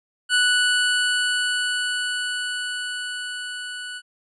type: tone with level ramp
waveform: 25% pulse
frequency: 1480 Hz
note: F#6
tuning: in tune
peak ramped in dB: -12 to -28 dBFS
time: 0.29-4.02 s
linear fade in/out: 50 ms
effects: resampled to 24000 Hz